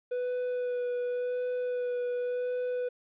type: tone with vibrato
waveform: triangle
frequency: 493.9 Hz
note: B4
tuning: in tune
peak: -27 dBFS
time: 0.11-2.89 s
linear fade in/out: 10 ms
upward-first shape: sine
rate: 0.9 Hz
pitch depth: 13 cents each way
effects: resampled to 8000 Hz + 11-bit